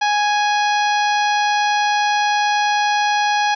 harmonic tone, 830.6 Hz, G#5, in tune, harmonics 1 / 2 / 3 / 4 / 5 / 6 / 7, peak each -16 / -22 / -26 / -28 / -30 / -32 / -33 dBFS, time 0.01-3.55 s, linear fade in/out 10 ms, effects none

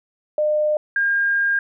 sine tone pair in turn, 605 / 1612.1 Hz, D#5 / G6, -49 / +48 cents, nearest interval octave + perfect fourth, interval 1697 cents, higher second, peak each -16 dBFS, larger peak neither, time 0.38-0.77 / 0.96-1.59 s, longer second, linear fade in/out 2 ms, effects none

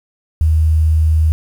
sine tone, 78.9 Hz, D#2, 25 cents sharp, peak -9 dBFS, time 0.41-1.32 s, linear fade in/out 0 ms, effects 7-bit

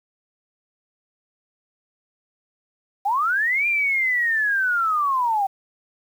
sine linear two-way sweep, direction up then down, 760 to 2411 to 760 Hz, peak -18 dBFS, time 3.05-5.47 s, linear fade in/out 10 ms, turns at 3.67 s, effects 8-bit

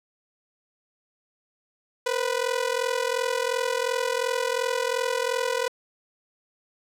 sawtooth ring-modulated tone, 493.9 Hz, B4, in tune, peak -17 dBFS, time 2.06-5.68 s, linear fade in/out 0 ms, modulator 21.4 Hz, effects low-pass 10000 Hz 12 dB/octave + 9-bit

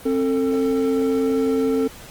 triangle tone pair together, 266 / 446.8 Hz, C4 / A4, +29 / +27 cents, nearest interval major sixth, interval 898 cents, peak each -18 dBFS, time 0.05-1.88 s, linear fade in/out 10 ms, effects pink hiss -41 dBFS RMS until 2.1 s + Opus 24 kbps

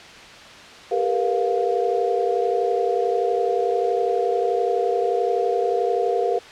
sine tone cluster, 395.9 / 457.4 / 489 / 704 Hz, G4 / A#4 / B4 / F5, +17 / -33 / -17 / +14 cents, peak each -24 dBFS, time 0.91-6.39 s, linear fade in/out 10 ms, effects white hiss -41 dBFS RMS until 6.51 s + low-pass 4000 Hz 12 dB/octave

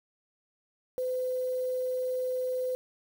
sine tone with quantisation, 507 Hz, B4, 45 cents sharp, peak -28 dBFS, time 0.98-2.75 s, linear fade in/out 0 ms, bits 8, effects none

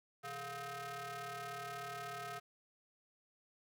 sawtooth ring-modulated tone, 287.5 Hz, D4, 37 cents flat, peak -36 dBFS, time 0.23-2.4 s, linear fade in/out 20 ms, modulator 988 Hz, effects none

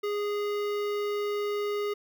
square tone with notch filter, 412.5 Hz, G#4, 12 cents flat, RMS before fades -30 dBFS, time 0.03-1.94 s, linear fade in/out 10 ms, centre 8700 Hz, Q 0.51, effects none

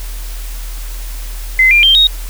sine tone with pitch steps, 2054 / 2400 / 3160 / 3755 Hz, C7 / D7 / G7 / A#7, -33 / +37 / +13 / +12 cents, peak -5 dBFS, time 1.59-2.07 s, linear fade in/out 2 ms, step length 120 ms, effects added 40 Hz sine -21 dBFS peak until 2.29 s + white hiss -33 dBFS RMS until 2.29 s

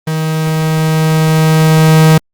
45% pulse tone with level ramp, 158 Hz, D#3, 27 cents sharp, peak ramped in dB -13 to -3 dBFS, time 0.07-2.18 s, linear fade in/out 5 ms, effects Opus 24 kbps

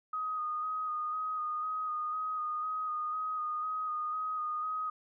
sine tone with vibrato, 1244.5 Hz, D#6, in tune, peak -32 dBFS, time 0.13-4.9 s, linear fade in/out 5 ms, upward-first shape square, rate 2 Hz, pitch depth 20 cents each way, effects none

